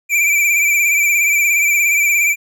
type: tone with vibrato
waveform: square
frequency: 2344 Hz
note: D7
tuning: 4 cents flat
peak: -12 dBFS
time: 0.09-2.36 s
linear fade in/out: 50 ms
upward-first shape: sine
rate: 17 Hz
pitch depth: 48 cents each way
effects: none